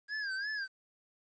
square tone with vibrato, 1630 Hz, G#6, 33 cents flat, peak -35 dBFS, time 0.08-0.68 s, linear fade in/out 50 ms, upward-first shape sine, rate 2.9 Hz, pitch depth 110 cents each way, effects resampled to 16000 Hz + 11-bit

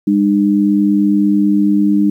sine tone pair together, 202.2 / 302.5 Hz, G#3 / D#4, -46 / -49 cents, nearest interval perfect fifth, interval 697 cents, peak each -12 dBFS, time 0.07-2.1 s, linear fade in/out 5 ms, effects 8-bit

